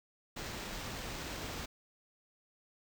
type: noise with sample-and-hold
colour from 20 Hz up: pink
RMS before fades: -42 dBFS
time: 0.36-1.66 s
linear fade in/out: 10 ms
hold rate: 11025 Hz
effects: none